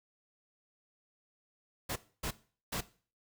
pink noise bursts at uneven times, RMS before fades -36 dBFS, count 3, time 1.89-1.96 / 2.23-2.31 / 2.72-2.81 s, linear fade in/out 10 ms, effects noise-tail reverb RT60 0.4 s tail -17 dB re dry

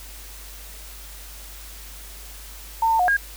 sine tone with pitch steps, 904 / 898 / 722 / 1626 Hz, A5 / A5 / F#5 / G#6, +47 / +35 / -43 / -37 cents, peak -16 dBFS, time 2.82-3.168 s, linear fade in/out 5 ms, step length 87 ms, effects added 50 Hz sine -40 dBFS peak until 3.36 s + white hiss -42 dBFS RMS until 3.36 s

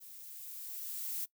violet noise with level ramp, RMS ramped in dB -52 to -37 dBFS, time 0-1.26 s, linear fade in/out 20 ms, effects noise-tail reverb RT60 0.1 s tail -21 dB re dry

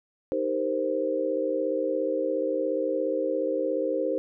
sine chord, C minor seventh, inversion first, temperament equal, 311.1 / 392 / 466.2 / 523.3 Hz, Eb4 / G4 / Bb4 / C5, 0 / 0 / 0 / 0 cents, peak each -31 / -32 / -31 / -27 dBFS, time 0.32-4.18 s, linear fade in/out 0 ms, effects none

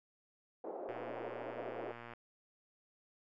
white band-pass noise, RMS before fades -44 dBFS, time 0.64-1.92 s, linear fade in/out 5 ms, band 350 to 640 Hz, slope 24 dB/octave
click train, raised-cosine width 0.5 ms, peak -34 dBFS, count 148, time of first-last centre 0.89-2.136 s, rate 118 Hz
effects none

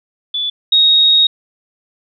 sine tone pair in turn, 3461 / 3757 Hz, A7 / A#7, -29 / +13 cents, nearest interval minor second, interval 142 cents, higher second, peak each -16 / -7 dBFS, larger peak second, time 0.34-0.5 / 0.72-1.27 s, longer second, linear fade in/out 5 ms, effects none

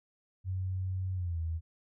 sine tone with pitch glide, 93.4 to 81.78 Hz, F#2 to E2, +17 to -13 cents, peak -31 dBFS, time 0.44-1.61 s, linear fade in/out 50 ms, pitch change -230 cents, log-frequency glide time 1.14-1.4 s, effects none

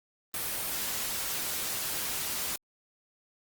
white noise, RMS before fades -33 dBFS, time 0.34-2.56 s, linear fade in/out 2 ms, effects Opus 32 kbps

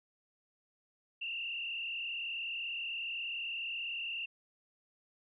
sine tone with frequency modulation, 2753 Hz, F7, 25 cents flat, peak -36 dBFS, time 1.21-4.26 s, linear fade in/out 10 ms, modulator 38.3 Hz, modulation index 2.4, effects none

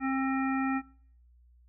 harmonic tone, 266.7 Hz, C4, 33 cents sharp, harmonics 1 / 3 / 5 / 7 / 9, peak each -28 / -36 / -36 / -39 / -42 dBFS, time 0-0.82 s, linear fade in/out 50 ms, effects noise-tail reverb RT60 0.6 s tail -23 dB re dry + added 60 Hz sine -57 dBFS peak until 1.68 s

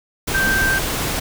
sine tone in noise, 1566 Hz, G6, 2 cents flat, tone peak -16 dBFS, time 0.34-0.79 s, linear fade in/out 10 ms, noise pink, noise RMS -22 dBFS, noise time 0.27-1.2 s, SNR +3 dB, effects none

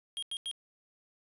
square tone bursts, 3239 Hz, G#7, 44 cents flat, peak -35 dBFS, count 3, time 0.17-0.513 s, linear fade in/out 0 ms, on 55 ms, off 89 ms, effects resampled to 24000 Hz + 12-bit

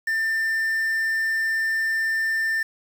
triangle tone with quantisation, 1791 Hz, A6, 30 cents sharp, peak -19 dBFS, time 0.07-2.63 s, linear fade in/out 5 ms, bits 7, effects none

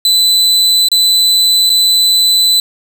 40% pulse tone with dropouts, 4004 Hz, B7, 23 cents sharp, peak -6 dBFS, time 0.05-2.6 s, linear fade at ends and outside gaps 2 ms, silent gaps 0.886-0.916 / 1.695-1.7 s, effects none

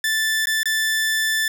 sawtooth tone with dropouts, 1760 Hz, A6, in tune, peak -15 dBFS, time 0.04-1.48 s, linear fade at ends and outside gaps 2 ms, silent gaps 0.457-0.47 / 0.632-0.656 s, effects none

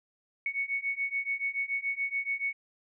sine beating tone pair, 2216 / 2223 Hz, C#7 / C#7, -1 / +4 cents, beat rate 7 Hz, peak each -33 / -32 dBFS, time 0.46-2.53 s, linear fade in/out 2 ms, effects none

